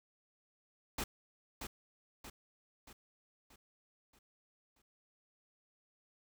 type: noise with echo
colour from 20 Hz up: pink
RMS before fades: -38 dBFS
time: 0.98-1.04 s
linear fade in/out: 5 ms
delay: 630 ms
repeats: 6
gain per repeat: -6 dB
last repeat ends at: 4.82 s
effects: none